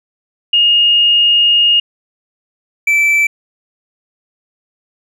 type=tone pair in turn; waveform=sine / triangle; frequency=2850 / 2323 Hz; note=F7 / D7; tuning=+34 / -20 cents; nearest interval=major third; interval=354 cents; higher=first; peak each=-7 dBFS; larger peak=neither; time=0.53-1.8 / 2.87-3.27 s; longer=first; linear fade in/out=5 ms; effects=none